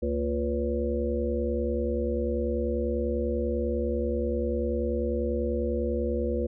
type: harmonic tone with a mistuned harmonic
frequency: 70.2 Hz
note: C#2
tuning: 22 cents sharp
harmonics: 1 / 3 / 5 / 7 / 8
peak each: -30 / -32 / -32 / -30 / -36 dBFS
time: 0.02-6.47 s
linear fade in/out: 10 ms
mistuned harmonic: 3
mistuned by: +150 cents
effects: none